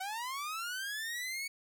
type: linear sweep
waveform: sawtooth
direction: up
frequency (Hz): 738 to 2244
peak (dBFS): -33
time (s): 0-1.48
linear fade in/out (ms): 10
effects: none